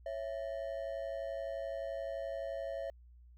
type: ring-modulated tone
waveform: triangle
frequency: 608 Hz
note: D#5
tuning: 40 cents flat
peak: -32 dBFS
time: 0.06-2.9 s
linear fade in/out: 0 ms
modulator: 55.8 Hz
effects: added 60 Hz sine -55 dBFS peak until 3.37 s